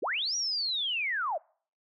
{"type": "linear two-way sweep", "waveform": "sine", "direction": "up then down", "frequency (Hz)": [233.1, 5830, 557], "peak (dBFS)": -28, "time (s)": [0.02, 1.38], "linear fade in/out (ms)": 10, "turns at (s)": 0.36, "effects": ["noise-tail reverb RT60 0.5 s tail -26 dB re dry"]}